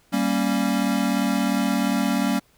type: chord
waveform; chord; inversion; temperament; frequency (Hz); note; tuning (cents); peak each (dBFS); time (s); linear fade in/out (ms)
square; G diminished; none; equal with one note detuned; 196 / 233.1 / 275.9; G3 / Bb3 / Db4; 0 / 0 / -8; -25; 0.12-2.4; 20
effects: pink hiss -60 dBFS RMS until 2.57 s